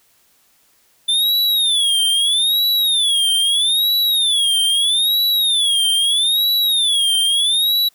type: tone with vibrato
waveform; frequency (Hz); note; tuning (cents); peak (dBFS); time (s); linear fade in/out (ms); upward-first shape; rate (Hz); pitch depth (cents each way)
square; 3520; A7; 0; -14; 1.08-7.89; 10; sine; 0.78; 190
effects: white hiss -57 dBFS RMS until 7.94 s